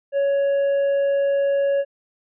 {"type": "tone", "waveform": "triangle", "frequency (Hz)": 558, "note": "C#5", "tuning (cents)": 11, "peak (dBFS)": -15, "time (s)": [0.12, 1.85], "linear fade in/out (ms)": 50, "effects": ["resampled to 8000 Hz"]}